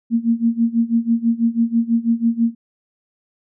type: tone with tremolo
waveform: sine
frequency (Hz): 231.3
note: A#3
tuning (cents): -13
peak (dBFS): -11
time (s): 0.1-2.55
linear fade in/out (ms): 50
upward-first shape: sine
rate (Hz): 6.1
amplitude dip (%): 90
effects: none